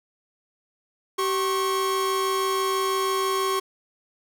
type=tone pair together; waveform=45% pulse; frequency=384.7 / 1088 Hz; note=G4 / C#6; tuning=-33 / -33 cents; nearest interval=octave + tritone; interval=1800 cents; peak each=-25 dBFS; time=1.18-3.6 s; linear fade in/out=10 ms; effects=none